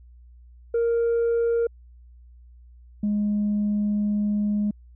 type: tone pair in turn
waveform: sine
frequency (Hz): 466.1 / 207.6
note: A#4 / G#3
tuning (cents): 0 / 0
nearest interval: octave + major second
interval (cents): 1400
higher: first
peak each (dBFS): -17 / -19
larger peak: first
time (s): 0.74-1.67 / 3.03-4.71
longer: second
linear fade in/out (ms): 5
effects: tanh soft clip ceiling -18 dBFS + added 60 Hz sine -46 dBFS peak until 4.95 s